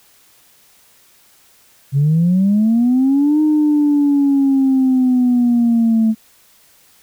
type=linear two-way sweep; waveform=sine; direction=up then down; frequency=134.3 to 307.7 to 218.9 Hz; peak=-9 dBFS; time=1.92-6.15 s; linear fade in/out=50 ms; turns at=3.41 s; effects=tanh soft clip ceiling -7 dBFS + white hiss -51 dBFS RMS until 7.02 s